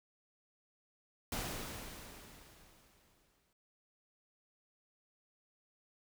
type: noise with exponential decay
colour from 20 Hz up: pink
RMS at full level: -38 dBFS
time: 1.32-3.53 s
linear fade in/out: 2 ms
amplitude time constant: 480 ms
effects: none